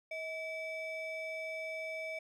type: ring-modulated tone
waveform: triangle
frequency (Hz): 1468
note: F#6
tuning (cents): -14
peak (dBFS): -33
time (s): 0.11-2.19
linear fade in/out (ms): 5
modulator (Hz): 829
effects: none